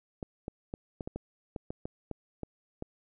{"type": "clicks", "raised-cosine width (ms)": 2, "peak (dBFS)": -23, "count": 12, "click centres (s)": [0.228, 0.481, 0.739, 1.008, 1.075, 1.16, 1.562, 1.705, 1.855, 2.113, 2.433, 2.824], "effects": []}